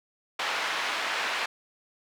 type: band-pass noise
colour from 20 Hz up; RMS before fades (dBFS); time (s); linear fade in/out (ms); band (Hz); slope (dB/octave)
pink; -30; 0.39-1.46; 5; 1000 to 3200; 12
effects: none